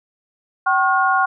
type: tone cluster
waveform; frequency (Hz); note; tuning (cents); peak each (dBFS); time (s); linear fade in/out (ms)
sine; 767 / 1089 / 1428; G5 / C#6 / F6; -38 / -31 / +38; -18; 0.66-1.26; 10
effects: none